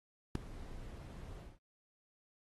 brown noise with ADSR envelope, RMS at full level -26 dBFS, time 0.35-1.59 s, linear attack 3 ms, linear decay 6 ms, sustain -22 dB, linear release 200 ms, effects AAC 32 kbps

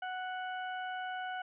harmonic tone, 740 Hz, F#5, in tune, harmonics 1 / 2 / 3 / 4, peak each -38 / -41 / -54 / -50 dBFS, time 0.02-1.42 s, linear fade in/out 5 ms, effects none

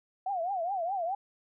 sine tone with vibrato, 728 Hz, F#5, 28 cents flat, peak -29 dBFS, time 0.26-1.15 s, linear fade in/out 5 ms, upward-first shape triangle, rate 4.8 Hz, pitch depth 210 cents each way, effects none

